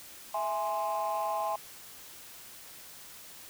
sine chord, E augmented, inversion none, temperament equal, 659.3 / 830.6 / 1046.5 Hz, E5 / G#5 / B#5, 0 / 0 / 0 cents, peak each -33 / -31 / -33 dBFS, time 0.34-1.56 s, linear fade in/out 5 ms, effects tanh soft clip ceiling -24 dBFS + white hiss -49 dBFS RMS until 3.49 s

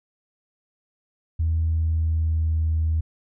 sine tone with pitch glide, 81 to 79.79 Hz, E2 to D#2, -30 to +44 cents, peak -18 dBFS, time 1.39-3.01 s, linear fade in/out 10 ms, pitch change -26 cents, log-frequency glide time 1.6-2.59 s, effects tanh soft clip ceiling -15 dBFS

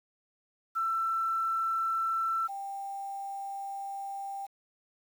sine tone pair in turn, 1337 / 790.4 Hz, E6 / G5, +24 / +14 cents, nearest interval major sixth, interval 910 cents, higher first, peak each -27 / -35 dBFS, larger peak first, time 0.75-2.48 / 2.48-4.47 s, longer second, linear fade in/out 20 ms, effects 9-bit

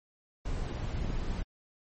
brown noise, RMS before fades -33 dBFS, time 0.45-1.43 s, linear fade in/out 10 ms
clicks, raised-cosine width 3 ms, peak -24 dBFS, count 3, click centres 0.712 / 1.047 / 1.103 s
effects MP3 32 kbps

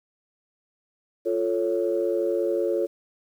sine chord, F augmented, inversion none, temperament equal, 349.2 / 440 / 554.4 Hz, F4 / A4 / C#5, 0 / 0 / 0 cents, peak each -25 / -26 / -26 dBFS, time 1.25-2.87 s, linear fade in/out 20 ms, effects tanh soft clip ceiling -12 dBFS + 9-bit

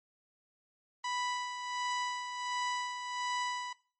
sawtooth tone with tremolo, 987.8 Hz, B5, in tune, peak -28 dBFS, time 1.04-3.73 s, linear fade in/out 5 ms, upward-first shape sine, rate 1.4 Hz, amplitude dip 55%, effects noise-tail reverb RT60 0.4 s tail -20 dB re dry + MP3 32 kbps

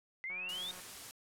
sine exponential sweep, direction up, 2023 to 3729 Hz, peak -38 dBFS, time 0.24-0.71 s, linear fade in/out 0 ms
click train, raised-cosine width 0.5 ms, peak -40 dBFS, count 92, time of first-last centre 0.3-0.8 s, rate 182 Hz
white noise, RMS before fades -48 dBFS, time 0.49-1.11 s, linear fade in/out 0 ms
effects low-pass 12000 Hz 12 dB/octave

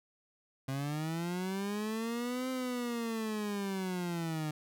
30% pulse linear two-way sweep, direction up then down, 132.1 to 260 to 150.8 Hz, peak -31 dBFS, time 0.68-4.51 s, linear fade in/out 5 ms, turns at 2.5 s, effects none

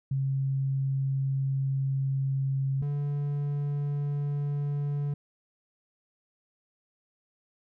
sine / triangle tone pair in turn, 135.4 / 144.13 Hz, C#3 / D3, -40 / -32 cents, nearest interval minor second, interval 108 cents, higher second, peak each -25 dBFS, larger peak neither, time 0.11-2.82 / 2.82-5.14 s, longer first, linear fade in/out 5 ms, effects none

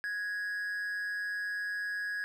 triangle tone with amplitude modulation, 1663 Hz, G#6, 2 cents sharp, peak -29 dBFS, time 0.04-2.24 s, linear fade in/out 0 ms, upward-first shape sine, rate 192 Hz, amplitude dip 45%, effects none

